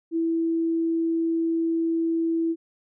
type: tone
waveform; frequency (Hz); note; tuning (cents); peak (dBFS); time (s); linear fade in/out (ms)
sine; 329.6; E4; 0; -21; 0.11-2.56; 50
effects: none